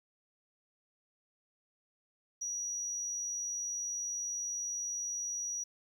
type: tone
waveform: triangle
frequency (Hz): 5800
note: F#8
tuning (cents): -35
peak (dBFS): -32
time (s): 2.41-5.64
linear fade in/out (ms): 10
effects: tanh soft clip ceiling -32 dBFS + 12-bit

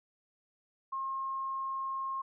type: tone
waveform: sine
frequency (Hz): 1072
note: C6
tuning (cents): +42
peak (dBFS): -33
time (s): 0.92-2.22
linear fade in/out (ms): 10
effects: none

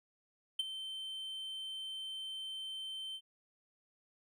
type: tone with ADSR envelope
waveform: triangle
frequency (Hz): 3100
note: G7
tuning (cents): -20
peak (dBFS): -27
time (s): 0.59-3.21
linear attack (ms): 6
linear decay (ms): 23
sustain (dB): -12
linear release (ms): 61
effects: none

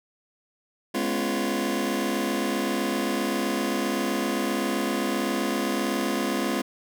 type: chord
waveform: sawtooth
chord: C# dominant seventh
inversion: second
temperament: just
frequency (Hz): 207.9 / 249.5 / 277.2 / 346.5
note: G#3 / B3 / C#4 / E#4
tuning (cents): +2 / +18 / 0 / -14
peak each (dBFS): -26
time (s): 0.94-6.62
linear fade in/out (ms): 10
effects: none

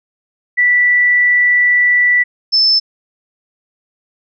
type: tone pair in turn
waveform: sine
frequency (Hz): 1965 / 5269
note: B6 / E8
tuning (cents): -9 / -2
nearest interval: octave + perfect fourth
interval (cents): 1707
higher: second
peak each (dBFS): -8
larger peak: neither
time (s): 0.57-2.24 / 2.52-2.8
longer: first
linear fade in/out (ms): 20
effects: none

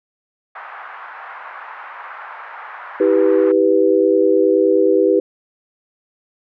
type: band-pass noise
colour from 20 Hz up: pink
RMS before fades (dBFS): -34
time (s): 0.55-3.52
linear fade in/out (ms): 5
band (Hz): 860 to 1700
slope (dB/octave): 24
type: chord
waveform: sine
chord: E minor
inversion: none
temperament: equal with one note detuned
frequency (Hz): 322.5 / 392 / 493.9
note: E4 / G4 / B4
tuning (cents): -38 / 0 / 0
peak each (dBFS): -17 / -14 / -15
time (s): 3-5.2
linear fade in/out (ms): 5
effects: none

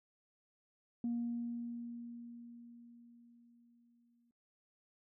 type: tone with exponential decay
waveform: sine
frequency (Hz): 236.6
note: A#3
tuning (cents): +26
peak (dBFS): -32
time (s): 1.04-4.31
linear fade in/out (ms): 2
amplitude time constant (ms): 710
effects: noise-tail reverb RT60 0.5 s tail -20 dB re dry + tanh soft clip ceiling -30 dBFS

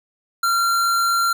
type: tone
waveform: square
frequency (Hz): 1374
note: F6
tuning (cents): -29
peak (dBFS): -17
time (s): 0.43-1.33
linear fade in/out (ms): 5
effects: none

